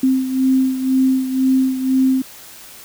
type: beating tone pair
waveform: sine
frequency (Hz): 261.6 / 263.6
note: C4 / C4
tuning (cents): 0 / +13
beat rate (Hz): 2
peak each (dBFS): -14 / -20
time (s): 0.03-2.22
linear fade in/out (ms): 5
effects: white hiss -39 dBFS RMS until 2.84 s